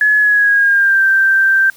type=tone with pitch glide; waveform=sine; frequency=1700 to 1567.9 Hz; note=G#6 to G6; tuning=+40 to 0 cents; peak=-8 dBFS; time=0.01-1.7 s; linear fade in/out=2 ms; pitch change=-140 cents; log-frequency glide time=0.19-1.03 s; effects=white hiss -44 dBFS RMS until 1.76 s